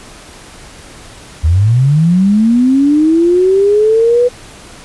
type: linear sweep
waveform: sine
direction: up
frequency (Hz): 73.42 to 496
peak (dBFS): -6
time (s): 1.43-4.29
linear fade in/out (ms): 20
effects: pink hiss -35 dBFS RMS until 4.84 s + resampled to 24000 Hz